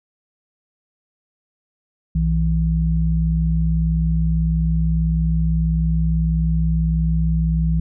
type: tone pair together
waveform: sine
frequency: 60.9 / 162.58 Hz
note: B1 / E3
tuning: -24 / -24 cents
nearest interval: octave + perfect fourth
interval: 1700 cents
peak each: -18 dBFS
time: 2.15-7.8 s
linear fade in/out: 5 ms
effects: none